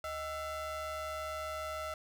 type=ring-modulated tone; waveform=square; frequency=350.1 Hz; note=F4; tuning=4 cents sharp; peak=-35 dBFS; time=0.04-1.94 s; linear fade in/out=2 ms; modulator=977 Hz; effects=none